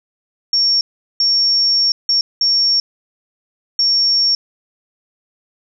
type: tone bursts at uneven times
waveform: sine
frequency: 5500 Hz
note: F8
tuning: 27 cents flat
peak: -11 dBFS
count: 5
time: 0.53-0.81 / 1.2-1.92 / 2.09-2.21 / 2.41-2.8 / 3.79-4.35 s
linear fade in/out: 2 ms
effects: none